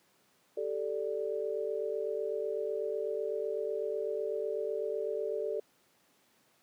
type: chord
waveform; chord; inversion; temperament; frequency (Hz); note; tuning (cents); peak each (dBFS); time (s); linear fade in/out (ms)
sine; G suspended second; none; equal; 392 / 440 / 587.3; G4 / A4 / D5; 0 / 0 / 0; -37 / -34 / -37; 0.57-5.6; 5
effects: pink hiss -68 dBFS RMS until 6.62 s + high-pass 200 Hz 12 dB/octave